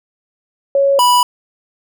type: tone pair in turn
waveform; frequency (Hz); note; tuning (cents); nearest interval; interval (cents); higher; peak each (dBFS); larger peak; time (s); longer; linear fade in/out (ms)
sine / square; 554.4 / 982.7; C#5 / B5; 0 / -9; minor seventh; 991; second; -9; neither; 0.75-0.99 / 0.99-1.23; neither; 2
effects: none